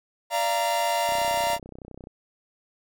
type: chord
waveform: 45% pulse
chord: Bb major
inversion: first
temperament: equal with one note detuned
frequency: 587.3 / 684.5 / 932.3 Hz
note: D5 / F5 / Bb5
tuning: 0 / -35 / 0 cents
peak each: -30 / -26 / -26 dBFS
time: 0.3-1.59 s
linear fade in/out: 50 ms
type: click train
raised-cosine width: 2 ms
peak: -28 dBFS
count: 32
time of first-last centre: 1.09-2.071 s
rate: 31.6 Hz
effects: none